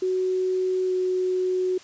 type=tone with pitch glide; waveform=sine; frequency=371.5 to 368.7 Hz; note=F#4 to F#4; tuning=+7 to -6 cents; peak=-21 dBFS; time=0.02-1.78 s; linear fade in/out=5 ms; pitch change=-13 cents; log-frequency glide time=0.86-0.92 s; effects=white hiss -48 dBFS RMS until 1.83 s + resampled to 16000 Hz